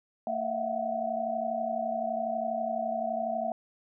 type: tone cluster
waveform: sine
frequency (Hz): 227.2 / 650 / 682 / 743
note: A#3 / E5 / F5 / F#5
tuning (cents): -44 / -24 / -41 / +7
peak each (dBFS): -38 / -33 / -33 / -34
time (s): 0.27-3.52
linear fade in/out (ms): 2
effects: none